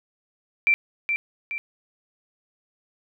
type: tone with echo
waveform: sine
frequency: 2349 Hz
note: D7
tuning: in tune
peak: -15 dBFS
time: 0.67-0.74 s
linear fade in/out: 0 ms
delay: 420 ms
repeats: 2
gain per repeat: -6 dB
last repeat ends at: 1.58 s
effects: none